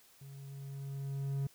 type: tone with level ramp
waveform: triangle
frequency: 138 Hz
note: C#3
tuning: 7 cents flat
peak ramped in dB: -46 to -29 dBFS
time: 0.21-1.47 s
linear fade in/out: 5 ms
effects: white hiss -63 dBFS RMS until 1.54 s